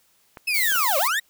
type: clicks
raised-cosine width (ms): 0.5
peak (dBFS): -23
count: 3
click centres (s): 0.372 / 0.718 / 0.758
type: linear two-way sweep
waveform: 35% pulse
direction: down then up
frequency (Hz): 2637 to 523 to 1935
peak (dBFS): -19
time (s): 0.47-1.2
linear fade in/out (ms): 10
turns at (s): 0.98
type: noise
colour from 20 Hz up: violet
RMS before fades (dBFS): -25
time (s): 0.54-1.08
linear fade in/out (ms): 5
effects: white hiss -62 dBFS RMS until 1.29 s